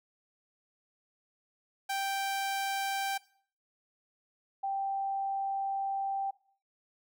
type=tone pair in turn; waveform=sawtooth / sine; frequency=784 / 784 Hz; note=G5 / G5; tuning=0 / 0 cents; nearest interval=unison; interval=0 cents; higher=neither; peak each=-27 / -30 dBFS; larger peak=first; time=1.89-3.18 / 4.63-6.31 s; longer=second; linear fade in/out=10 ms; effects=noise-tail reverb RT60 0.5 s tail -20 dB re dry